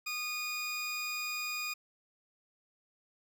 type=tone pair together; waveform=25% pulse; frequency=1230 / 2460 Hz; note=D#6 / D#7; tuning=-20 / -20 cents; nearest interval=octave; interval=1200 cents; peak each=-38 / -33 dBFS; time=0.06-1.74 s; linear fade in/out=10 ms; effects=none